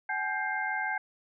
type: tone cluster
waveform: sine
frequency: 762 / 848 / 1580 / 2109 Hz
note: G5 / G#5 / G6 / C7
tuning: -49 / +36 / +13 / +13 cents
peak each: -36 / -35 / -32 / -36 dBFS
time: 0.09-0.98 s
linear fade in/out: 5 ms
effects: none